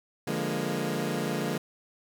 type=chord; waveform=20% pulse; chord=Bb dominant seventh; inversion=first; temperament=equal with one note detuned; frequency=146.83 / 174.61 / 207.7 / 235 Hz; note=D3 / F3 / Ab3 / Bb3; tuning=0 / 0 / 0 / +14 cents; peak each=-29 dBFS; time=0.27-1.58 s; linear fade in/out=5 ms; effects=none